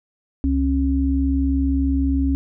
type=tone pair together; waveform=sine; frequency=68.5 / 272.1 Hz; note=C#2 / C#4; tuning=-20 / -32 cents; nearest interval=2 octaves; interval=2388 cents; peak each=-19 dBFS; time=0.44-2.35 s; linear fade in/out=0 ms; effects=none